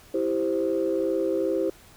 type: chord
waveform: sine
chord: C major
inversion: first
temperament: equal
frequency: 329.6 / 392 / 523.3 Hz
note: E4 / G4 / C5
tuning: 0 / 0 / 0 cents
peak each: -26 dBFS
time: 0.14-1.7 s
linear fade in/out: 5 ms
effects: tanh soft clip ceiling -15 dBFS + pink hiss -52 dBFS RMS until 1.96 s